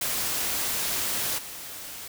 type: noise with level steps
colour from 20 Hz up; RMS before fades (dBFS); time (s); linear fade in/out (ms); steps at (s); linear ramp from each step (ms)
white; -28 / -39; 0.01-2.08; 5; 1.37; 20
effects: none